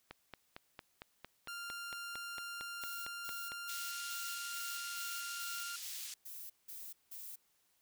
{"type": "click train", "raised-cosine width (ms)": 0.3, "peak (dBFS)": -30, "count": 16, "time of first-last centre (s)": [0.11, 3.519], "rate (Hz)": 4.4}
{"type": "tone", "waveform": "sawtooth", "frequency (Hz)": 1395, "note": "F6", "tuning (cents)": -2, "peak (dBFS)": -39, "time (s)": [1.48, 5.76], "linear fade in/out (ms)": 2}
{"type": "noise bursts", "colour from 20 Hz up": "violet", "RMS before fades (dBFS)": -48, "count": 11, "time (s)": [2.81, 7.36], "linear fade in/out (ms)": 10, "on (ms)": 250, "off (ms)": 180}
{"type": "band-pass noise", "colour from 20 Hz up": "white", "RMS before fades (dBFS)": -47, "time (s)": [3.69, 6.14], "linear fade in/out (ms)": 2, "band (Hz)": [3000, 8500], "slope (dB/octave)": 12}
{"effects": ["white hiss -75 dBFS RMS until 7.81 s"]}